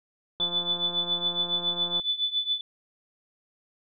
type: tone with tremolo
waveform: sine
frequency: 3486 Hz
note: A7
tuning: 17 cents flat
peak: -21 dBFS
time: 0.4-2.61 s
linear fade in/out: 2 ms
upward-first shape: triangle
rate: 7.2 Hz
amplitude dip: 90%
type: click train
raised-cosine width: 1 ms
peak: -26 dBFS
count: 279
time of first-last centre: 0.4-1.998 s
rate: 174 Hz
effects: none